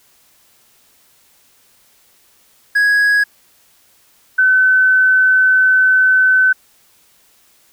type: tone pair in turn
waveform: triangle / sine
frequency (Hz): 1661.2 / 1518.5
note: G#6 / F#6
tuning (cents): 0 / +44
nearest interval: major second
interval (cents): 156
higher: first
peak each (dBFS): -8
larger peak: neither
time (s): 2.75-3.24 / 4.38-6.53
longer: second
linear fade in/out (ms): 10
effects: white hiss -53 dBFS RMS until 7.72 s